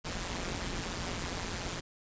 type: noise with amplitude modulation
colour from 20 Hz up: pink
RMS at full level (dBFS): -33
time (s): 0.04-1.81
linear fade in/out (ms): 20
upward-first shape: sine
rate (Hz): 177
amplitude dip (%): 80
effects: resampled to 16000 Hz